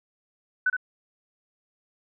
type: tone with echo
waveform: sine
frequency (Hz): 1500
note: F#6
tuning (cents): +23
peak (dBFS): -19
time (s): 0.66-0.7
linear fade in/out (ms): 5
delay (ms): 67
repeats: 1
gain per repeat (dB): -6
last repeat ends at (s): 0.767
effects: none